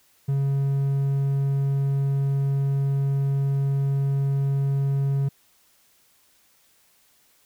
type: tone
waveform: triangle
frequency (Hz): 138.2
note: C#3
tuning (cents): -5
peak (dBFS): -18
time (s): 0.28-5.29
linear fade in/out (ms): 10
effects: white hiss -61 dBFS RMS until 7.45 s